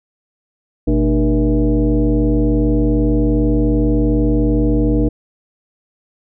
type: tone with frequency modulation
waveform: sine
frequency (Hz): 124.7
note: B2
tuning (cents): +17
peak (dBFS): -11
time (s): 0.87-5.09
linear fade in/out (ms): 10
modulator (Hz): 176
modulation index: 1.8
effects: none